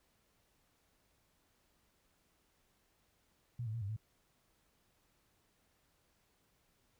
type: tone with pitch steps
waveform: sine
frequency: 120.4 / 108.8 / 116.1 / 98.8 / 109.3 Hz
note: B2 / A2 / A#2 / G2 / A2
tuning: -44 / -19 / -7 / +14 / -11 cents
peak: -37 dBFS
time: 3.59-3.965 s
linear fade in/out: 5 ms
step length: 75 ms
effects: pink hiss -75 dBFS RMS until 6.99 s